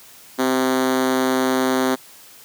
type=tone with high-pass filter; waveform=5% pulse; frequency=130 Hz; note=C3; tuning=11 cents flat; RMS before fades=-19 dBFS; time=0.38-1.96 s; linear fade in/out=20 ms; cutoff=290 Hz; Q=4.9; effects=white hiss -45 dBFS RMS until 2.44 s + high-pass 80 Hz 12 dB/octave